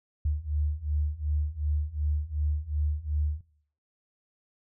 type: beating tone pair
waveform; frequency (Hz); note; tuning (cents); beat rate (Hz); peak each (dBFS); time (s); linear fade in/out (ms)
sine; 73.42 / 76.12; D2 / D#2; 0 / -37; 2.7; -30 / -28; 0.25-3.41; 5
effects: noise-tail reverb RT60 0.5 s tail -17 dB re dry